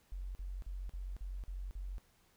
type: tone bursts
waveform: sine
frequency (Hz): 46.1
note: F#1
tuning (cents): -6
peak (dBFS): -39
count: 7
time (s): 0.12-1.982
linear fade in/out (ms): 0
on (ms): 230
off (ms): 42
effects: pink hiss -70 dBFS RMS until 2.36 s